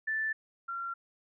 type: tone pair in turn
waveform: sine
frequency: 1760 / 1373 Hz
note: A6 / F6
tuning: 0 / -30 cents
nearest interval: major third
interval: 430 cents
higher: first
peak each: -29 / -34 dBFS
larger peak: first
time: 0.07-0.33 / 0.68-0.94 s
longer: neither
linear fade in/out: 10 ms
effects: none